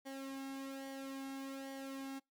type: tone with flanger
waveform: sawtooth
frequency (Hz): 270.6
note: C#4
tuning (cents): -42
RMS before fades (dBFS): -45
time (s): 0.05-2.2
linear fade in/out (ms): 20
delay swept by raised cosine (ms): 0.77 to 1.69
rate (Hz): 1.2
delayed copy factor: -0.65
effects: noise-tail reverb RT60 0.2 s tail -25 dB re dry + MP3 96 kbps